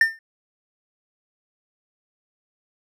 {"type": "tone with exponential decay", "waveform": "triangle", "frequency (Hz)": 1803, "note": "A6", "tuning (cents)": 42, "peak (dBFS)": -8, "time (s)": [0.01, 0.19], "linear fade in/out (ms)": 2, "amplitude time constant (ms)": 38, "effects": []}